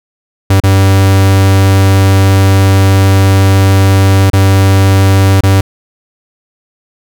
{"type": "tone with dropouts", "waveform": "45% pulse", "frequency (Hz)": 96.9, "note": "G2", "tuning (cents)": -20, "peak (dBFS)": -4, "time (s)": [0.5, 5.61], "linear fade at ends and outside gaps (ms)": 5, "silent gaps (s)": [[0.602, 0.636], [4.301, 4.332], [5.408, 5.434]], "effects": []}